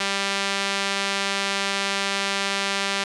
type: tone with band-pass filter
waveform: sawtooth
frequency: 197.4 Hz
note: G3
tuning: 12 cents sharp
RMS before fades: -25 dBFS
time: 0-3.04 s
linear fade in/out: 5 ms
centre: 3300 Hz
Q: 0.77
effects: resampled to 24000 Hz + 8-bit